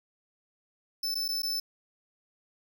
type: tone with dropouts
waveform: 45% pulse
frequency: 5274 Hz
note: E8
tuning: in tune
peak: -29 dBFS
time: 1.03-1.6 s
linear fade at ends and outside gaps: 5 ms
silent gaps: 1.145-1.153 / 1.281-1.287 / 1.421-1.431 s
effects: none